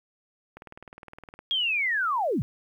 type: click train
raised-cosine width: 0.5 ms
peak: -28 dBFS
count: 17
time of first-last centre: 0.57-1.391 s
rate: 19.5 Hz
type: linear sweep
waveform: sine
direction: down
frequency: 3300 to 92.6 Hz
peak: -23 dBFS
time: 1.51-2.42 s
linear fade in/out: 0 ms
effects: 10-bit